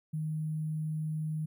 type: tone with sample-and-hold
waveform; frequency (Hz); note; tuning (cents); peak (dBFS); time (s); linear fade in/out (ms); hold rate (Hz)
sine; 155.56; D#3; 0; -31; 0.13-1.46; 10; 11025
effects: none